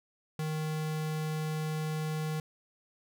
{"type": "tone", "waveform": "square", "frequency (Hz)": 155.56, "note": "D#3", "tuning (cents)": 0, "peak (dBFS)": -32, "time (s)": [0.39, 2.4], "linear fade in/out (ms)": 2, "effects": []}